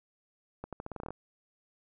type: accelerating click train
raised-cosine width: 1 ms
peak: -25 dBFS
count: 11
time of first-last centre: 0.64-1.106 s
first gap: 87 ms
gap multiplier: 0.85
effects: none